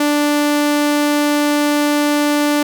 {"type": "tone", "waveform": "sawtooth", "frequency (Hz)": 293.7, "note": "D4", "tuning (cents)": 0, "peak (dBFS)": -9, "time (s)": [0, 2.63], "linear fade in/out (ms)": 5, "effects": []}